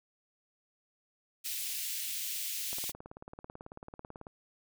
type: high-pass noise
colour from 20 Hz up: white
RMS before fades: -37 dBFS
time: 1.44-2.92 s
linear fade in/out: 20 ms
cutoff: 2300 Hz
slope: 24 dB/octave
type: click train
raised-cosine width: 1 ms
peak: -31 dBFS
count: 29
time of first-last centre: 2.73-4.268 s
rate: 18.2 Hz
effects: none